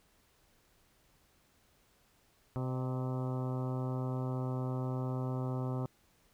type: harmonic tone with a mistuned harmonic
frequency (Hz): 128.7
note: C3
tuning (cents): -28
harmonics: 1 / 2 / 3 / 4 / 5 / 6 / 7 / 8 / 9 / 10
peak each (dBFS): -34 / -40 / -44 / -46 / -48 / -50 / -51 / -52 / -53 / -54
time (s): 2.56-5.86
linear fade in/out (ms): 0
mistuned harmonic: 5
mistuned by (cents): -43
effects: pink hiss -69 dBFS RMS until 6.33 s